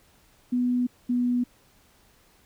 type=tone pair in turn; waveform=sine; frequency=246.9 / 245.1 Hz; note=B3 / B3; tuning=0 / -13 cents; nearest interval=unison; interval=13 cents; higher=first; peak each=-21 dBFS; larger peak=neither; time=0.52-0.87 / 1.09-1.44 s; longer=neither; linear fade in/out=10 ms; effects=pink hiss -60 dBFS RMS until 2.45 s